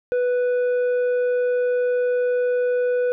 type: tone with tanh clipping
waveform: triangle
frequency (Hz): 493.9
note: B4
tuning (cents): 0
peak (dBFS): -19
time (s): 0.12-3.12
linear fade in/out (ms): 0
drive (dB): 10
effects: none